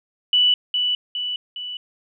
sine tone with echo, 2965 Hz, F#7, 3 cents sharp, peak -13 dBFS, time 0.33-0.54 s, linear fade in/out 2 ms, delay 410 ms, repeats 3, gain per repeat -5 dB, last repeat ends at 1.77 s, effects none

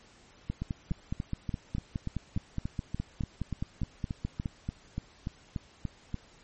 two click trains, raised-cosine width 5 ms, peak -20 / -19 dBFS, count 20 / 20, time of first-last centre 0.62-6.143 / 0.5-4.458 s, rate 3.44 / 4.8 Hz, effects pink hiss -58 dBFS RMS until 6.43 s + MP3 32 kbps

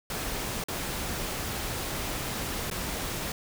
pink noise with dropouts, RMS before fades -33 dBFS, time 0.1-3.32 s, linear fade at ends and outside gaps 2 ms, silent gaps 0.639-0.684 / 2.701-2.712 s, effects none

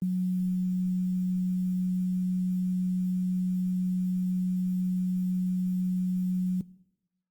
sine tone with quantisation, 183 Hz, F#3, 19 cents flat, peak -24 dBFS, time 0.02-6.61 s, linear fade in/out 2 ms, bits 9, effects noise-tail reverb RT60 0.9 s tail -20 dB re dry + Opus 24 kbps

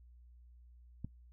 click, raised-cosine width 5 ms, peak -28 dBFS, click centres 1.046 s, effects noise-tail reverb RT60 0.1 s tail -19 dB re dry + added 60 Hz sine -56 dBFS peak until 1.32 s

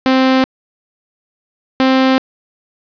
sawtooth tone pair in turn, 261.6 / 262.5 Hz, C4 / C4, 0 / +6 cents, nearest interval unison, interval 6 cents, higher second, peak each -5 dBFS, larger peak neither, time 0.06-0.44 / 1.8-2.18 s, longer neither, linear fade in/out 0 ms, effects resampled to 11025 Hz + 7-bit

